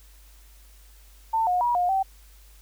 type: tone with pitch steps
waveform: sine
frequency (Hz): 896 / 721 / 962 / 713 / 771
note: A5 / F#5 / B5 / F5 / G5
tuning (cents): +31 / -45 / -46 / +36 / -29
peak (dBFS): -20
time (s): 1.33-2.03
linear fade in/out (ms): 10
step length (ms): 140
effects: added 50 Hz sine -49 dBFS peak until 2.61 s + white hiss -57 dBFS RMS until 2.61 s